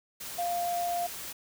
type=tone in noise; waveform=sine; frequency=698.5 Hz; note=F5; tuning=in tune; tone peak=-28 dBFS; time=0.38-1.07 s; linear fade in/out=10 ms; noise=white; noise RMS=-40 dBFS; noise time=0.2-1.33 s; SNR=+9 dB; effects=none